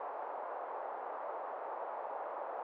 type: band-pass noise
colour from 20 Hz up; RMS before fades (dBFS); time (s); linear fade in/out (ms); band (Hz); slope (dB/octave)
white; -42; 0-2.63; 2; 530 to 920; 24
effects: none